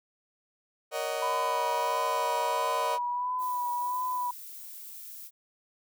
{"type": "chord", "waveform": "35% pulse", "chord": "D# minor seventh", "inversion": "second", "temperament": "just", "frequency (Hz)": [466.7, 560, 622.3, 746.7], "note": ["A#4", "C#5", "D#5", "F#5"], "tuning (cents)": [2, 18, 0, 16], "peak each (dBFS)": [-35, -34, -32, -36], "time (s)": [0.91, 2.99], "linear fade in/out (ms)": 50}
{"type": "tone with vibrato", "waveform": "sine", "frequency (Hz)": 987.8, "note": "B5", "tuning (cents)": 0, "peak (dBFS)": -28, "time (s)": [1.22, 4.31], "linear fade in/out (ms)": 5, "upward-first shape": "sine", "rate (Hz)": 1.5, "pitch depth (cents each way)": 32}
{"type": "noise", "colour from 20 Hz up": "violet", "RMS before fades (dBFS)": -44, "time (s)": [3.38, 5.31], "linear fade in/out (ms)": 50}
{"effects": []}